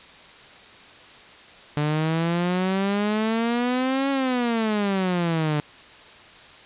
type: exponential two-way sweep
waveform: sawtooth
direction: up then down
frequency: 146.83 to 277.2 to 146.83 Hz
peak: -17 dBFS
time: 1.77-5.6 s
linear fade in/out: 0 ms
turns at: 4.1 s
effects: white hiss -46 dBFS RMS until 6.65 s + resampled to 8000 Hz